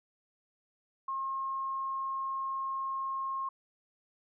sine tone, 1074 Hz, C6, 45 cents sharp, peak -32 dBFS, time 1.08-3.49 s, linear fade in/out 5 ms, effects none

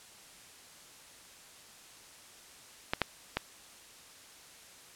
clicks, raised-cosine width 0.3 ms, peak -12 / -10 / -13 dBFS, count 3, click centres 2.935 / 3.017 / 3.37 s, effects white hiss -54 dBFS RMS until 4.95 s + low-pass 10000 Hz 12 dB/octave

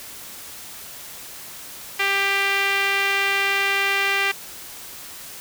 sawtooth tone with band-pass filter, 395.2 Hz, G4, 14 cents sharp, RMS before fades -21 dBFS, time 1.99-4.32 s, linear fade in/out 10 ms, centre 2300 Hz, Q 2.4, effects white hiss -38 dBFS RMS until 5.4 s

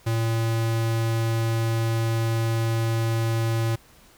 square tone, 113.8 Hz, A#2, 41 cents flat, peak -22 dBFS, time 0.06-3.76 s, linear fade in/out 10 ms, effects pink hiss -54 dBFS RMS until 4.17 s

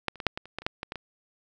clicks, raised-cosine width 0.3 ms, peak -10 / -30 / -18 / -6 / -17 / -30 / -16 / -29 / -10 / -17 / -18 / -20 dBFS, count 12, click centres 0.083 / 0.157 / 0.202 / 0.267 / 0.375 / 0.456 / 0.586 / 0.62 / 0.665 / 0.831 / 0.921 / 0.957 s, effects none

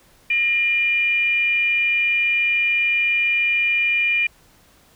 sine tone with frequency modulation, 2409 Hz, D7, 43 cents sharp, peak -16 dBFS, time 0.3-4.27 s, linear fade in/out 5 ms, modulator 551 Hz, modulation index 0.33, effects pink hiss -54 dBFS RMS until 4.95 s

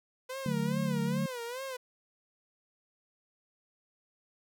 sawtooth tone with vibrato, 501 Hz, B4, 25 cents sharp, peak -33 dBFS, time 0.29-1.77 s, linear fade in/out 10 ms, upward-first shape sine, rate 2.4 Hz, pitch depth 130 cents each way
sine chord, D major, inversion none, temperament equal with one note detuned, 149.4 / 185 / 220 Hz, D3 / F#3 / A3, +30 / 0 / 0 cents, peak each -33 dBFS, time 0.46-1.26 s, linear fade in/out 2 ms
effects none

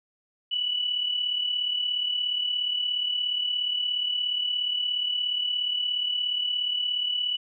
sine tone pair together, 2923 / 2960 Hz, F#7 / F#7, -22 / 0 cents, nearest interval unison, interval 22 cents, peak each -33 / -25 dBFS, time 0.51-7.37 s, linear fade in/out 10 ms, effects none

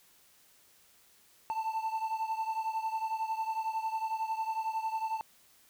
triangle beating tone pair, 884 / 895 Hz, A5 / A5, +8 / +29 cents, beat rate 11 Hz, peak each -31 / -35 dBFS, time 1.5-5.21 s, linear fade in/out 0 ms, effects white hiss -63 dBFS RMS until 5.69 s

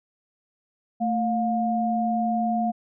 sine tone pair together, 223.6 / 710 Hz, A3 / F5, +28 / +28 cents, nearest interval octave + minor sixth, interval 2000 cents, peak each -24 dBFS, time 1-2.72 s, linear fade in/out 20 ms, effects none

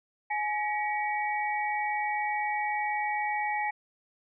sine tone cluster, 841 / 1919 / 2264 Hz, G#5 / A#6 / C#7, +22 / +50 / +36 cents, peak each -29 / -34 / -35 dBFS, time 0.3-3.71 s, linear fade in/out 10 ms, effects none

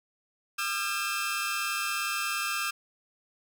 sawtooth tone cluster, 1210 / 1361 / 1601 / 2625 Hz, D#6 / F6 / G6 / E7, -49 / -45 / +36 / -8 cents, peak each -31 dBFS, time 0.58-2.71 s, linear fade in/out 10 ms, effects none

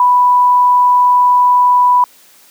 sine tone, 987.8 Hz, B5, in tune, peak -6 dBFS, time 0-2.04 s, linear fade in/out 2 ms, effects white hiss -45 dBFS RMS until 2.5 s + high-pass 200 Hz 12 dB/octave

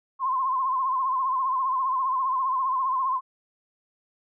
sine tone with vibrato, 1046.5 Hz, C6, in tune, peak -22 dBFS, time 0.19-3.21 s, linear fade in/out 50 ms, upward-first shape sine, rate 15 Hz, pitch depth 70 cents each way, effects none

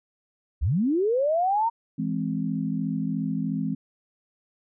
sine linear sweep, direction up, 51.91 to 940 Hz, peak -20 dBFS, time 0.61-1.7 s, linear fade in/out 20 ms
sine chord, E augmented, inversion none, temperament equal, 164.81 / 207.7 / 261.6 Hz, E3 / G#3 / B#3, 0 / 0 / 0 cents, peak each -29 dBFS, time 1.98-3.75 s, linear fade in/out 10 ms
effects none

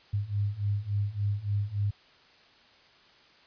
sine beating tone pair, 100 / 103.5 Hz, G2 / G#2, +35 / -5 cents, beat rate 3.5 Hz, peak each -31 / -29 dBFS, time 0.13-1.91 s, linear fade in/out 10 ms, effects white hiss -58 dBFS RMS until 3.46 s + resampled to 11025 Hz

